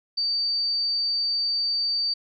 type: tone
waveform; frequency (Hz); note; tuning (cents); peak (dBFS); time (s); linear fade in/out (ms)
sine; 4614; D8; -31; -22; 0.17-2.14; 10
effects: none